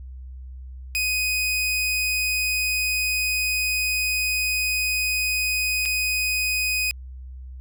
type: tone with dropouts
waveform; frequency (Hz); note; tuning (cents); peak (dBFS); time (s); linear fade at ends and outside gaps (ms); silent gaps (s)
sawtooth; 2500; D#7; +8; -18; 0.95-6.91; 0; 5.854-5.858
effects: added 64 Hz sine -35 dBFS peak until 7.6 s